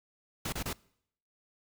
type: noise bursts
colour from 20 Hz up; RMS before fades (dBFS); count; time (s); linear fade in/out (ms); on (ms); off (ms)
pink; -35; 3; 0.45-0.731; 5; 75; 28
effects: noise-tail reverb RT60 0.7 s tail -24 dB re dry